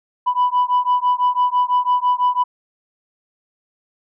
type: beating tone pair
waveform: sine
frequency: 987.8 / 993.8 Hz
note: B5 / B5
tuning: 0 / +11 cents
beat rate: 6 Hz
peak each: -16 dBFS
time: 0.26-2.44 s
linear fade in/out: 20 ms
effects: tanh soft clip ceiling -10 dBFS